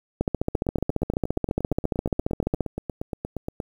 two click trains, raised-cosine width 2 ms, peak -15 / -9 dBFS, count 27 / 36, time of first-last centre 0.55-3.602 / 0.21-2.607 s, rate 8.52 / 14.6 Hz, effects 8-bit

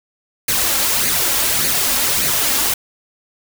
white noise with flanger, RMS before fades -17 dBFS, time 0.48-2.74 s, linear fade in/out 5 ms, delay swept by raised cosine 0.45 to 3.75 ms, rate 1.7 Hz, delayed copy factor +0.55, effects none

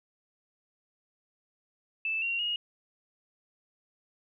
sine tone with pitch steps, 2637 / 2752 / 2872 Hz, E7 / F7 / F7, 0 / -26 / +48 cents, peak -28 dBFS, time 2.05-2.56 s, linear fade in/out 2 ms, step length 170 ms, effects none

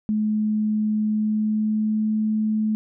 sine tone with pitch glide, 213.8 to 216 Hz, A3 to A3, -49 to -32 cents, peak -19 dBFS, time 0.09-2.75 s, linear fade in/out 0 ms, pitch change +17 cents, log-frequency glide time 1.06-2.15 s, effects none

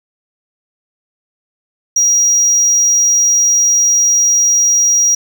triangle tone, 5730 Hz, F8, 44 cents sharp, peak -7 dBFS, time 1.96-5.15 s, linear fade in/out 5 ms, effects 7-bit

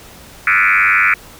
sine tone with frequency modulation, 1864.7 Hz, A#6, in tune, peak -9 dBFS, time 0.47-1.14 s, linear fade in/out 2 ms, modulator 97.6 Hz, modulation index 5.9, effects pink hiss -39 dBFS RMS until 1.39 s

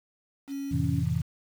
sine tone, 277.2 Hz, C#4, in tune, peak -31 dBFS, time 0.47-1.04 s, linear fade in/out 50 ms
sine chord, F major seventh, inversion none, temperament just, 87.31 / 109.13 / 130.96 / 163.7 Hz, F2 / A2 / C3 / E3, 0 / -14 / +2 / -12 cents, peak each -31 / -32 / -29 / -29 dBFS, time 0.71-1.22 s, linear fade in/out 10 ms
effects 8-bit

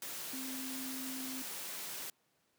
sine tone in noise, 261.6 Hz, C4, in tune, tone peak -42 dBFS, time 0.33-1.42 s, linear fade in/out 2 ms, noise white, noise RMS -43 dBFS, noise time 0.02-2.1 s, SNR -2 dB, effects pink hiss -75 dBFS RMS until 2.58 s + high-pass 150 Hz 12 dB/octave

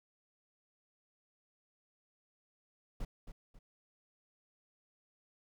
brown noise with echo, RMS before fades -38 dBFS, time 3-3.05 s, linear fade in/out 5 ms, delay 270 ms, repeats 2, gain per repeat -9 dB, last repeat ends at 3.59 s, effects none

